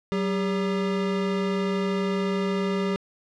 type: tone pair together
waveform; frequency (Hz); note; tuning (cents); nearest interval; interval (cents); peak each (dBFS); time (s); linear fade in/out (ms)
square; 189.62 / 401.8; F#3 / G4; +43 / +43; octave + minor second; 1300; -26 / -28; 0.12-2.96; 0
effects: low-pass 4000 Hz 12 dB/octave